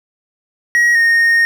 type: tone pair in turn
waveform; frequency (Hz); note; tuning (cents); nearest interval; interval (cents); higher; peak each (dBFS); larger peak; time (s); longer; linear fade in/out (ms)
triangle; 1900 / 1850.2; A#6 / A#6; +33 / -13; unison; 46; first; -7; neither; 0.75-0.95 / 0.95-1.45; second; 0
effects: none